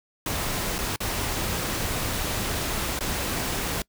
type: noise with dropouts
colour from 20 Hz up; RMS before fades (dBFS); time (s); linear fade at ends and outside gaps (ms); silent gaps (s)
pink; -28; 0.26-3.82; 2; 0.783-0.787 / 0.961-1.004 / 2.991-3.007
effects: noise-tail reverb RT60 0.1 s tail -24 dB re dry